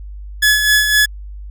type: tone with tremolo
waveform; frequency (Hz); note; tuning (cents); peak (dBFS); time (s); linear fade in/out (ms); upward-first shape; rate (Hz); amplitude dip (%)
sawtooth; 1704; G#6; +44; -5; 0.42-1.06; 10; sine; 3.9; 50
effects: added 50 Hz sine -28 dBFS peak until 1.5 s